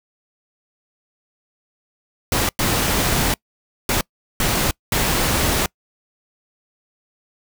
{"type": "noise bursts at uneven times", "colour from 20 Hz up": "pink", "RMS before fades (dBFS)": -19, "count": 5, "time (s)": [[2.32, 2.49], [2.59, 3.34], [3.89, 4.01], [4.4, 4.71], [4.92, 5.66]], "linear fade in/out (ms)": 2, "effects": ["noise-tail reverb RT60 0.1 s tail -26 dB re dry"]}